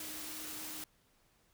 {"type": "tone in noise", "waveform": "sine", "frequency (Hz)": 308.4, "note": "D#4", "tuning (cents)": -15, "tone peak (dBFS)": -52, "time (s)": [0, 0.84], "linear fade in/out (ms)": 2, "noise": "white", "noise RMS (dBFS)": -44, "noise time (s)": [0, 0.84], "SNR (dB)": -11, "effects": ["pink hiss -71 dBFS RMS until 1.53 s"]}